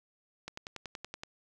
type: click train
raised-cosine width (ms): 0.2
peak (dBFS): -23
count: 9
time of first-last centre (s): 0.48-1.235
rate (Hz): 10.6
effects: none